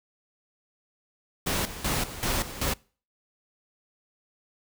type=noise with tremolo; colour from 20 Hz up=pink; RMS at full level=-27 dBFS; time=1.46-2.74 s; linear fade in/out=10 ms; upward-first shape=square; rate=2.6 Hz; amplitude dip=75%; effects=noise-tail reverb RT60 0.4 s tail -25 dB re dry